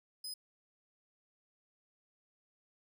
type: tone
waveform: sawtooth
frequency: 5030 Hz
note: D#8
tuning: 18 cents sharp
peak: -38 dBFS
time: 0.24-0.34 s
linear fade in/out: 5 ms
effects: none